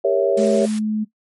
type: chord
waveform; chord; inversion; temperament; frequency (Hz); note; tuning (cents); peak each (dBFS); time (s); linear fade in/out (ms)
sine; G diminished seventh; none; equal with one note detuned; 397.2 / 466.2 / 554.4 / 659.3; G4 / Bb4 / Db5 / Fb5; +23 / 0 / 0 / 0; -20 / -21 / -17 / -21; 0.04-0.66; 10
type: high-pass noise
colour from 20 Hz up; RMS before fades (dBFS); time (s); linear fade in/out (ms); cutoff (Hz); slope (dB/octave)
white; -34; 0.37-0.79; 5; 800; 12
type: tone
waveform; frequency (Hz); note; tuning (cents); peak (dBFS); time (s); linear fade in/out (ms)
sine; 214.6; A3; -43; -18; 0.37-1.05; 20
effects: noise-tail reverb RT60 0.1 s tail -17 dB re dry + MP3 48 kbps